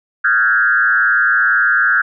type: tone with frequency modulation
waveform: sine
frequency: 1525 Hz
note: G6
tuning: 48 cents flat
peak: -10 dBFS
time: 0.24-2.02 s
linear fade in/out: 10 ms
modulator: 116 Hz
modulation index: 1.4
effects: none